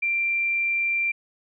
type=tone; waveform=sine; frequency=2364 Hz; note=D7; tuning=11 cents sharp; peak=-21 dBFS; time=0.02-1.12 s; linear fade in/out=10 ms; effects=none